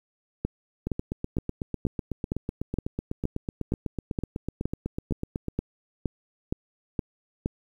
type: two click trains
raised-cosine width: 3 ms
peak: -13 / -16 dBFS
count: 16 / 38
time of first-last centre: 0.45-7.459 / 0.87-5.483 s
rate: 2.14 / 8.02 Hz
effects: 9-bit